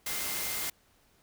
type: tone in noise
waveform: sine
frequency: 2093 Hz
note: C7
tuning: in tune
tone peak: -43 dBFS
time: 0.06-0.7 s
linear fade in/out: 5 ms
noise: white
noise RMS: -34 dBFS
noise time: 0.06-0.7 s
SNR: -12 dB
effects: pink hiss -66 dBFS RMS until 1.22 s